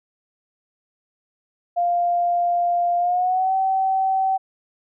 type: tone with pitch glide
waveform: sine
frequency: 698.5 to 766.1 Hz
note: F5 to G5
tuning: 0 to -40 cents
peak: -17 dBFS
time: 1.76-4.38 s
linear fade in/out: 20 ms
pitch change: +160 cents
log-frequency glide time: 2.98-3.54 s
effects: none